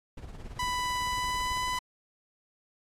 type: noise with tremolo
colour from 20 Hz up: brown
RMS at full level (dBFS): -39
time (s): 0.17-1.79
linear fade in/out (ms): 5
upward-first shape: triangle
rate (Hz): 18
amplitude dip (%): 70
type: tone with pitch glide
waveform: sawtooth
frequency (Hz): 993 to 1000.5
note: B5 to B5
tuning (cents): +9 to +22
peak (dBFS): -25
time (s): 0.59-1.79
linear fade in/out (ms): 5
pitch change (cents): +13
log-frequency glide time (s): 1.01-1.61
effects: low-pass 10000 Hz 12 dB/octave + AAC 64 kbps